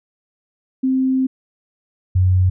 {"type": "tone pair in turn", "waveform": "sine", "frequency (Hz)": [261.6, 92.2], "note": ["C4", "F#2"], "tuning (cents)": [0, -6], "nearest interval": "octave + tritone", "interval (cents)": 1806, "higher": "first", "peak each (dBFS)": [-14, -11], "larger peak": "second", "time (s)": [[0.83, 1.27], [2.15, 2.5]], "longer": "first", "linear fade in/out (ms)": 10, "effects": []}